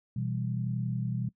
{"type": "chord", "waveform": "sine", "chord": "E minor", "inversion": "second", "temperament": "equal", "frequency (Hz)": [123.47, 164.81, 196], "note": ["B2", "E3", "G3"], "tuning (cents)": [0, 0, 0], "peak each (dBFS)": [-31, -36, -36], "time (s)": [0.16, 1.29], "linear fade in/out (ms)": 5, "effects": ["noise-tail reverb RT60 0.1 s tail -19 dB re dry"]}